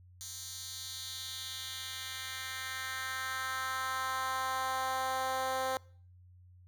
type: tone with high-pass filter sweep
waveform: 10% pulse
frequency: 261.6 Hz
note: C4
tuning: in tune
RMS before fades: -37 dBFS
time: 0.21-5.77 s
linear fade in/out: 0 ms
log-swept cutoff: 5700 to 550 Hz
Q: 1.8
effects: noise-tail reverb RT60 0.5 s tail -24 dB re dry + added 90 Hz sine -55 dBFS peak until 6.67 s